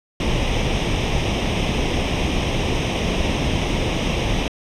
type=noise with comb filter; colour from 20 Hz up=pink; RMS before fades=-20 dBFS; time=0.2-4.48 s; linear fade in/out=2 ms; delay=0.34 ms; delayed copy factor=+0.7; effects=low-pass 4000 Hz 12 dB/octave